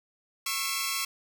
10% pulse tone cluster, 1099 / 1335 / 2028 / 2386 / 2644 Hz, C#6 / E6 / B6 / D7 / E7, -15 / +22 / +45 / +27 / +5 cents, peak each -24 / -28 / -28 / -29 / -27 dBFS, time 0.46-1.05 s, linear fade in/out 5 ms, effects none

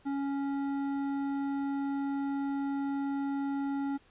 sine tone with hard clipping, 278 Hz, C#4, 5 cents sharp, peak -32 dBFS, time 0.05-3.98 s, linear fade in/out 20 ms, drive 10 dB, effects pink hiss -63 dBFS RMS until 4.1 s + resampled to 8000 Hz

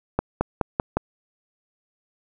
accelerating click train, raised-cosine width 1 ms, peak -6 dBFS, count 5, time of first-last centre 0.19-0.97 s, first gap 220 ms, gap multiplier 0.92, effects none

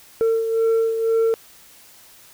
sine beating tone pair, 451.9 / 453.9 Hz, A4 / A#4, +46 / -46 cents, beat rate 2 Hz, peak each -15 / -22 dBFS, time 0.21-1.34 s, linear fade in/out 0 ms, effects tanh soft clip ceiling -14 dBFS + white hiss -48 dBFS RMS until 2.33 s

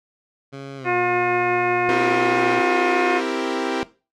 15% pulse tone with pitch glide, 137.5 to 121.09 Hz, C#3 to B2, -14 to -34 cents, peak -26 dBFS, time 0.52-2.61 s, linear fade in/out 20 ms, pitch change -220 cents, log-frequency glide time 0.77-0.92 s
harmonic tone, 357.8 Hz, F4, 42 cents sharp, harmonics 1 / 2 / 3 / 4 / 5 / 6 / 7, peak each -21 / -24 / -26 / -27 / -28 / -29 / -29 dBFS, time 0.84-3.22 s, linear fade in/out 50 ms
sawtooth chord, C dominant seventh, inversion none, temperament equal, 261.6 / 329.6 / 392 / 466.2 Hz, C4 / E4 / G4 / Bb4, 0 / 0 / 0 / 0 cents, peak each -23 / -23 / -23 / -25 dBFS, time 1.89-3.83 s, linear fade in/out 0 ms
effects noise-tail reverb RT60 0.3 s tail -17 dB re dry + low-pass 5000 Hz 12 dB/octave

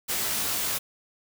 white noise with comb filter, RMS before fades -28 dBFS, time 0.08-0.79 s, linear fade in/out 20 ms, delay 18 ms, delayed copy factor +0.9, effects none

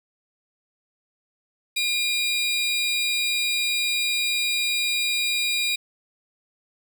35% pulse tone pair together, 2411 / 3827 Hz, D7 / A#7, +45 / +45 cents, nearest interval minor sixth, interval 800 cents, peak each -22 / -23 dBFS, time 1.76-5.76 s, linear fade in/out 10 ms, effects 9-bit

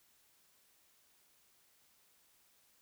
silence, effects white hiss -70 dBFS RMS until 2.81 s

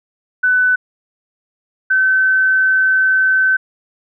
sine tone pair in turn, 1500 / 1530.6 Hz, F#6 / G6, +23 / -42 cents, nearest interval unison, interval 35 cents, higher second, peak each -10 / -10 dBFS, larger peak neither, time 0.43-0.76 / 1.9-3.57 s, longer second, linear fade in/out 10 ms, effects none

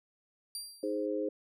25% pulse tone with exponential decay, 4724 Hz, D8, 9 cents sharp, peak -31 dBFS, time 0.55-1.06 s, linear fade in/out 1 ms, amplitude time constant 110 ms
sine chord, Ab major, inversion second, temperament equal, 311.1 / 415.3 / 523.3 Hz, Eb4 / Ab4 / C5, 0 / 0 / 0 cents, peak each -35 dBFS, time 0.83-1.29 s, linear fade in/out 5 ms
effects none

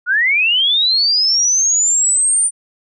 sine linear sweep, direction up, 1396.9 to 9190 Hz, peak -11 dBFS, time 0.06-2.51 s, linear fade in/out 50 ms, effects none

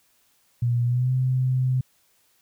sine tone with pitch glide, 120 to 128.61 Hz, B2 to C3, -49 to -29 cents, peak -19 dBFS, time 0.62-1.81 s, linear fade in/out 5 ms, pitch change +120 cents, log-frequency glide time 0.84-1.11 s, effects white hiss -64 dBFS RMS until 2.41 s

